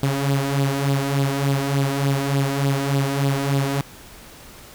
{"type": "tone with flanger", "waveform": "sawtooth", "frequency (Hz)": 138.59, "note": "C#3", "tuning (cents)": 0, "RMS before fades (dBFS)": -21, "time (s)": [0.03, 3.81], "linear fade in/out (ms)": 2, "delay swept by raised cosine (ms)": [0.23, 3.23], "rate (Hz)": 3.4, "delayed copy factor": 0.6, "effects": ["pink hiss -43 dBFS RMS until 4.74 s"]}